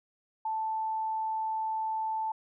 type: tone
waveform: sine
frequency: 880 Hz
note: A5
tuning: in tune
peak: -29 dBFS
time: 0.45-2.32 s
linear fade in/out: 5 ms
effects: none